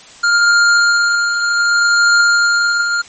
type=tone with tremolo; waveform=square; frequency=1404 Hz; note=F6; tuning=9 cents sharp; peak=-8 dBFS; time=0.23-3.02 s; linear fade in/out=10 ms; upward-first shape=triangle; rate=0.66 Hz; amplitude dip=55%; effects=white hiss -39 dBFS RMS until 3.08 s + MP3 32 kbps